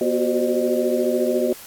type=tone cluster; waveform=sine; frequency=242.7 / 364.8 / 378.8 / 523 / 607 Hz; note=B3 / F#4 / F#4 / C5 / D#5; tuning=-30 / -24 / +41 / -1 / -43 cents; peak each=-24 dBFS; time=0.01-1.53 s; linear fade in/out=2 ms; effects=white hiss -41 dBFS RMS until 1.66 s + AAC 64 kbps